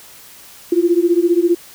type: beating tone pair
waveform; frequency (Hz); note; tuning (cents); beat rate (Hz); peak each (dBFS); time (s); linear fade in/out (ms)
sine; 338.3 / 353.3; E4 / F4; +45 / +20; 15; -14; 0.72-1.55; 5
effects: white hiss -41 dBFS RMS until 1.74 s